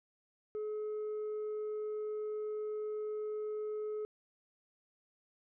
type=tone; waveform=sine; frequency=426 Hz; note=G#4; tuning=44 cents sharp; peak=-33 dBFS; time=0.55-4.05 s; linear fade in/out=0 ms; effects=tanh soft clip ceiling -35 dBFS